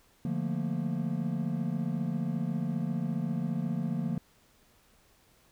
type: chord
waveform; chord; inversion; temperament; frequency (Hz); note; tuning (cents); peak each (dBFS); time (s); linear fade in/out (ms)
triangle; Bb major seventh; first; equal with one note detuned; 146.83 / 174.61 / 220 / 234.7; D3 / F3 / A3 / Bb3; 0 / 0 / 0 / +12; -33 / -31 / -35 / -33; 0.25-4.18; 2
effects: pink hiss -64 dBFS RMS until 5.51 s